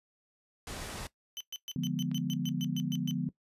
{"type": "low-pass noise", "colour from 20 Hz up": "pink", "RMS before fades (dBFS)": -41, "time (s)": [0.67, 1.07], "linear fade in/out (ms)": 2, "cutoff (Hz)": 11000, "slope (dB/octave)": 24}
{"type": "tone bursts", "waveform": "35% pulse", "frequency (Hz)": 3041, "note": "F#7", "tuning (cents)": 47, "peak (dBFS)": -35, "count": 12, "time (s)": [1.37, 3.11], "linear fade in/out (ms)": 0, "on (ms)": 35, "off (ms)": 120}
{"type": "chord", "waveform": "sine", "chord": "D diminished seventh", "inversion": "none", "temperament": "equal", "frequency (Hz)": [146.83, 174.61, 207.7, 246.9], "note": ["D3", "F3", "Ab3", "Cb4"], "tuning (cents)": [0, 0, 0, 0], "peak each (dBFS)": [-35, -34, -39, -35], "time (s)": [1.76, 3.29], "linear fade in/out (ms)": 2}
{"type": "click", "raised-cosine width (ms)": 0.3, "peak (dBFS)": -33, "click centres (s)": 2.115}
{"effects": ["noise-tail reverb RT60 0.1 s tail -17 dB re dry", "resampled to 32000 Hz"]}